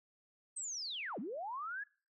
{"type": "linear two-way sweep", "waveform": "sine", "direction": "down then up", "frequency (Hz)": [8372, 180, 1718], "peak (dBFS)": -39, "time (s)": [0.56, 1.84], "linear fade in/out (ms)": 10, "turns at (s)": 1.19, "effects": ["noise-tail reverb RT60 0.4 s tail -23 dB re dry"]}